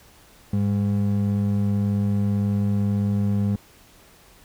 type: ring-modulated tone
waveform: triangle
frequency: 152.5 Hz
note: D#3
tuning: 34 cents flat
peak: -14 dBFS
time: 0.53-3.56 s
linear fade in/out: 5 ms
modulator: 49.1 Hz
effects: pink hiss -52 dBFS RMS until 4.44 s